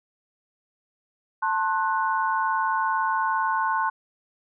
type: chord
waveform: sine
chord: F# diminished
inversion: first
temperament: just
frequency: 888 / 1065.6 / 1480 Hz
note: A5 / C6 / F#6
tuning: +16 / +31 / 0 cents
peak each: -25 / -25 / -28 dBFS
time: 1.42-3.9 s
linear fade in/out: 10 ms
effects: none